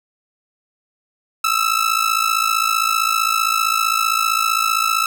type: ring-modulated tone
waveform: sawtooth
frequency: 1315 Hz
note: E6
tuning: 5 cents flat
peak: -9 dBFS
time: 1.44-5.06 s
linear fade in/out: 2 ms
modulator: 27.7 Hz
effects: none